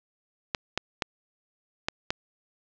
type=clicks; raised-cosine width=0.2 ms; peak=-8 dBFS; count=5; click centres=0.548 / 0.776 / 1.022 / 1.885 / 2.105 s; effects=low-pass 5000 Hz 12 dB/octave + 8-bit